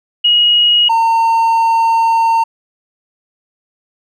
sine / triangle tone pair in turn, 2892 / 910.9 Hz, F#7 / A#5, -40 / -40 cents, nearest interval octave + minor sixth, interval 2000 cents, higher first, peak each -7 dBFS, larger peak neither, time 0.24-0.89 / 0.89-2.44 s, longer second, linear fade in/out 10 ms, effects none

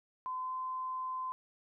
sine tone with pitch glide, 1023 to 1030.1 Hz, C6 to C6, -39 to -27 cents, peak -35 dBFS, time 0.26-1.32 s, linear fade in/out 0 ms, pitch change +12 cents, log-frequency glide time 0.42-0.52 s, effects none

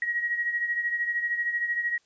sine beating tone pair, 1898 / 1911 Hz, A#6 / A#6, +31 / +43 cents, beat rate 13 Hz, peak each -26 / -33 dBFS, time 0.02-1.98 s, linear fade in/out 2 ms, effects white hiss -67 dBFS RMS until 2.05 s + resampled to 16000 Hz

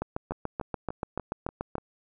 two click trains, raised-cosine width 1 ms, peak -16 / -21 dBFS, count 13 / 6, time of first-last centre 0.02-1.754 / 0.32-1.782 s, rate 6.92 / 3.42 Hz, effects none

